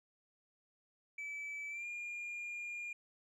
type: tone with pitch glide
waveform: sine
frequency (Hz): 2305 to 2413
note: D7 to D7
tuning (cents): -33 to +46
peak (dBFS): -38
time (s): 1.18-2.93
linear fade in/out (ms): 5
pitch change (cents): +79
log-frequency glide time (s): 1.69-1.86
effects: tanh soft clip ceiling -40 dBFS